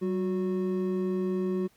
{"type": "tone pair together", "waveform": "triangle", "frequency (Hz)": [190, 366], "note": ["F#3", "F#4"], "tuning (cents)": [46, -19], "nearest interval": "major seventh", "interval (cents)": 1135, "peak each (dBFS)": [-27, -27], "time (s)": [0.01, 1.68], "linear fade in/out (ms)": 20, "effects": ["pink hiss -64 dBFS RMS until 1.76 s", "high-pass 60 Hz 12 dB/octave"]}